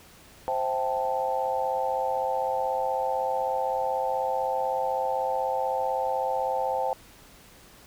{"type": "chord", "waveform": "sine", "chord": "A minor seventh", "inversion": "first", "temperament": "equal", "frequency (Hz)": [523.3, 659.3, 784, 880], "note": ["C5", "E5", "G5", "A5"], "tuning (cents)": [0, 0, 0, 0], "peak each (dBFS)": [-29, -34, -29, -30], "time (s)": [0.48, 6.93], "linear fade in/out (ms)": 0, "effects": ["pink hiss -52 dBFS RMS until 7.86 s"]}